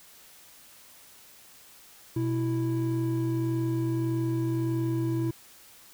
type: tone pair together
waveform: triangle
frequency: 123.75 / 329.6 Hz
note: B2 / E4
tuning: +4 / 0 cents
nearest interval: octave + perfect fourth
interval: 1696 cents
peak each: -26 / -26 dBFS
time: 2.16-5.31 s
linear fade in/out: 5 ms
effects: white hiss -53 dBFS RMS until 5.93 s